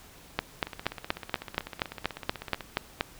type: two click trains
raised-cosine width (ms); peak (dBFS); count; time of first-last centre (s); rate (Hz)
0.3; -21 / -9; 32 / 12; 0.67-2.607 / 0.39-3.009; 16 / 4.2
effects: pink hiss -52 dBFS RMS until 3.19 s